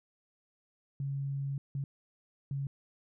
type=tone bursts at uneven times; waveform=sine; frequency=138.5 Hz; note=C#3; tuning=1 cent flat; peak=-32 dBFS; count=3; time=1-1.58 / 1.75-1.84 / 2.51-2.67 s; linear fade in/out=2 ms; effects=none